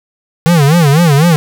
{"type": "tone with vibrato", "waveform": "square", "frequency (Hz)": 155.56, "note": "D#3", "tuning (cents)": 0, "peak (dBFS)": -6, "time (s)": [0.46, 1.36], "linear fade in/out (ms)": 0, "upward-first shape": "sine", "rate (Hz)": 4, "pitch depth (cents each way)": 210, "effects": []}